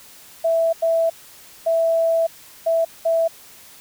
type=tone bursts at uneven times; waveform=sine; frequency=659.3 Hz; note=E5; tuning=in tune; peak=-15 dBFS; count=5; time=0.44-0.73 / 0.82-1.1 / 1.66-2.27 / 2.66-2.85 / 3.05-3.28 s; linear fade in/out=10 ms; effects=white hiss -45 dBFS RMS until 3.8 s